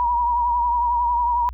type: tone with vibrato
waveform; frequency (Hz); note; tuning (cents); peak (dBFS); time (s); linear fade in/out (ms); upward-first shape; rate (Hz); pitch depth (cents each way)
sine; 960; B5; -49; -17; 0-1.49; 0; triangle; 11; 52
effects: added 60 Hz sine -32 dBFS peak until 1.53 s